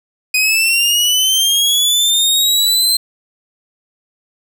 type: linear sweep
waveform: sawtooth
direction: up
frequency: 2489 to 4134 Hz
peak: -8 dBFS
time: 0.34-2.97 s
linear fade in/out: 5 ms
effects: none